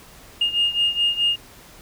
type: beating tone pair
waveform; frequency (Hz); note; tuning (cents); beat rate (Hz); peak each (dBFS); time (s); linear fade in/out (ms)
sine; 2835 / 2839.7; F7 / F7; +25 / +28; 4.7; -19 / -22; 0.41-1.36; 5
effects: tanh soft clip ceiling -11 dBFS + pink hiss -46 dBFS RMS until 1.81 s